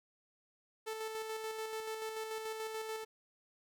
sawtooth tone with tremolo, 440 Hz, A4, in tune, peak -34 dBFS, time 0.86-3.05 s, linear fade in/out 20 ms, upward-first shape square, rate 6.9 Hz, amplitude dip 35%, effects none

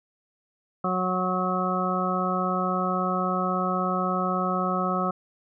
harmonic tone, 183.7 Hz, F#3, 12 cents flat, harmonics 1 / 2 / 3 / 4 / 6 / 7, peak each -28 / -33 / -32 / -31 / -31 / -28 dBFS, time 0.84-5.11 s, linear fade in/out 5 ms, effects none

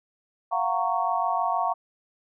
sine chord, Gb major seventh, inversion third, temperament just, 693.7 / 740 / 925 / 1110 Hz, F5 / Gb5 / Bb5 / Db6, -12 / 0 / -14 / +2 cents, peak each -28 dBFS, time 0.51-1.74 s, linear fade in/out 20 ms, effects none

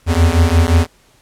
square beating tone pair, 80.6 / 86.3 Hz, E2 / F2, -38 / -20 cents, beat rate 5.7 Hz, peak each -13 dBFS, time 0.06-0.87 s, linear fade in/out 50 ms, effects pink hiss -52 dBFS RMS until 1.21 s + low-pass 12000 Hz 12 dB/octave

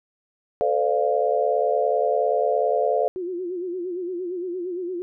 sine chord, D minor seventh, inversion second, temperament equal with one note detuned, 440 / 510.1 / 587.3 / 698.5 Hz, A4 / C5 / D5 / F5, 0 / -44 / 0 / 0 cents, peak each -24 dBFS, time 0.61-3.08 s, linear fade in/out 0 ms
sine tone with vibrato, 358.1 Hz, F4, 43 cents sharp, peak -26 dBFS, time 3.16-5.02 s, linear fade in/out 0 ms, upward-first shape sine, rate 8.7 Hz, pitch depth 82 cents each way
effects none

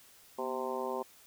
harmonic tone with a mistuned harmonic, 130 Hz, C3, 11 cents flat, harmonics 2 / 3 / 4 / 5 / 6 / 7 / 8, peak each -44 / -38 / -39 / -43 / -44 / -40 / -42 dBFS, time 0.38-1.03 s, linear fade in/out 10 ms, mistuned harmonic 2, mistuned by -120 cents, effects white hiss -59 dBFS RMS until 1.26 s

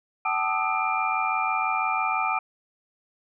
sine tone cluster, 758 / 874 / 1210 / 1296 / 2382 Hz, F#5 / A5 / D#6 / E6 / D7, +42 / -12 / -49 / -30 / +24 cents, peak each -29 dBFS, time 0.25-2.39 s, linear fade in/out 5 ms, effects none

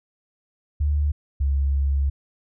sine tone pair in turn, 73.42 / 69.3 Hz, D2 / C#2, 0 / 0 cents, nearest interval minor second, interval 100 cents, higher first, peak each -18 dBFS, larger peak neither, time 0.8-1.12 / 1.4-2.1 s, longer second, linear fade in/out 10 ms, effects none

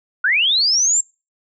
sine linear sweep, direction up, 1396.9 to 7540 Hz, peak -13 dBFS, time 0.24-1.01 s, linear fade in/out 5 ms, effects noise-tail reverb RT60 0.3 s tail -26 dB re dry

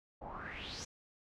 pink noise with low-pass filter sweep, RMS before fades -45 dBFS, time 0.21-0.85 s, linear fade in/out 10 ms, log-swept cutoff 680 to 6600 Hz, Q 5.7, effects none

